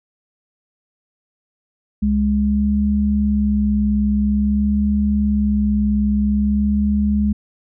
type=tone pair together; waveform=sine; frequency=69 / 207.5 Hz; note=C#2 / G#3; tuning=-7 / -1 cents; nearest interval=octave + perfect fifth; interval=1906 cents; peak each=-20 / -15 dBFS; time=2.02-7.33 s; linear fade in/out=10 ms; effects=none